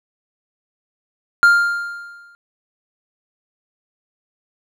triangle tone with exponential decay, 1400 Hz, F6, 4 cents sharp, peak -4 dBFS, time 1.43-2.35 s, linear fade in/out 0 ms, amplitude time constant 200 ms, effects none

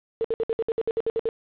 sine tone bursts, 451.6 Hz, A4, 45 cents sharp, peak -21 dBFS, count 12, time 0.21-1.289 s, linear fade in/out 0 ms, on 34 ms, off 61 ms, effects resampled to 8000 Hz + 8-bit

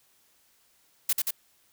blue noise with echo, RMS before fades -24 dBFS, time 1.09-1.13 s, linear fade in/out 5 ms, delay 89 ms, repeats 2, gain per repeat -2 dB, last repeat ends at 1.308 s, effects white hiss -65 dBFS RMS until 1.72 s

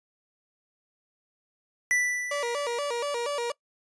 square tone with exponential decay, 1975.5 Hz, B6, in tune, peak -21 dBFS, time 1.91-3.2 s, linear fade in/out 0 ms, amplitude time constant 280 ms
30% pulse tone with vibrato, 523.3 Hz, C5, in tune, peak -25 dBFS, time 2.31-3.52 s, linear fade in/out 5 ms, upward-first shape square, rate 4.2 Hz, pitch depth 170 cents each way
effects noise-tail reverb RT60 0.1 s tail -22 dB re dry + resampled to 22050 Hz

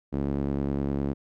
sawtooth tone with band-pass filter, 69.8 Hz, C#2, 13 cents sharp, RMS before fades -28 dBFS, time 0.12-1.14 s, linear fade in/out 20 ms, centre 270 Hz, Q 1.3, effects none

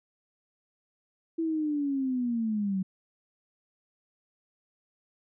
sine linear sweep, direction down, 331.2 to 185 Hz, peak -26 dBFS, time 1.38-2.83 s, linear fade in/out 10 ms, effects none

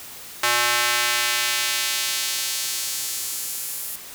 square tone with high-pass filter sweep, 120 Hz, B2, 49 cents flat, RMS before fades -24 dBFS, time 0.43-3.96 s, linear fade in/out 5 ms, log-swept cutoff 1200 to 11000 Hz, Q 0.8, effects white hiss -39 dBFS RMS until 4.14 s

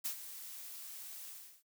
blue noise with ADSR envelope, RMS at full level -36 dBFS, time 0.04-1.63 s, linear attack 17 ms, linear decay 93 ms, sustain -12 dB, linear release 360 ms, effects noise-tail reverb RT60 0.1 s tail -23 dB re dry

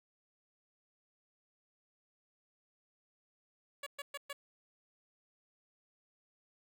10% pulse tone bursts, 566 Hz, C#5, 36 cents sharp, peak -32 dBFS, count 4, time 3.83-4.33 s, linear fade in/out 5 ms, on 35 ms, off 120 ms, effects none

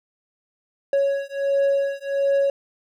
triangle beating tone pair, 554.4 / 555.8 Hz, C#5 / C#5, 0 / +4 cents, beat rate 1.4 Hz, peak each -20 dBFS, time 0.93-2.5 s, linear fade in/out 2 ms, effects none

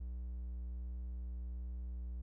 triangle tone with vibrato, 60.7 Hz, B1, 29 cents flat, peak -38 dBFS, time 0-2.22 s, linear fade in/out 10 ms, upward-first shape sine, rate 1.3 Hz, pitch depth 8 cents each way, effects none

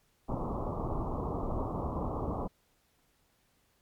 pink low-pass noise, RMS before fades -34 dBFS, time 0.28-2.48 s, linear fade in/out 20 ms, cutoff 1200 Hz, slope 96 dB/octave, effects pink hiss -71 dBFS RMS until 3.81 s + MP3 96 kbps

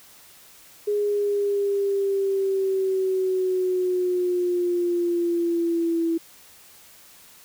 sine exponential sweep, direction down, 415.3 to 330.3 Hz, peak -20 dBFS, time 0.87-6.18 s, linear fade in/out 10 ms, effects white hiss -50 dBFS RMS until 7.44 s

